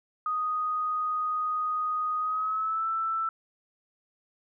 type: tone with pitch glide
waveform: sine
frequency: 1244.5 to 1326.1 Hz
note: D#6 to E6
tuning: 0 to +10 cents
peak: -26 dBFS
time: 0.26-3.29 s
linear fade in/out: 2 ms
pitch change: +110 cents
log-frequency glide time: 2.19-2.87 s
effects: none